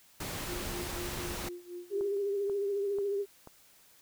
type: noise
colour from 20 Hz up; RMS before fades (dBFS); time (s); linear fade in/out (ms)
pink; -38; 0.2-1.49; 5
type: tone with tremolo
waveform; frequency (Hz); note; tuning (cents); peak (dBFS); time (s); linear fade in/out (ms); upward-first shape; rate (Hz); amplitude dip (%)
sine; 352.8; F4; +18; -38; 0.48-2.17; 0; sine; 4.1; 85
type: tone with vibrato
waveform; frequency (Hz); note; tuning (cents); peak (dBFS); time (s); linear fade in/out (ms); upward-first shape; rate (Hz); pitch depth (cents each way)
sine; 401; G4; +39; -29; 1.9-3.26; 50; triangle; 14; 46
type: click train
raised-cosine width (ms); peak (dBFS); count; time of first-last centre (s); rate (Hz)
1; -33; 4; 2.01-3.473; 2.05
effects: white hiss -61 dBFS RMS until 4.01 s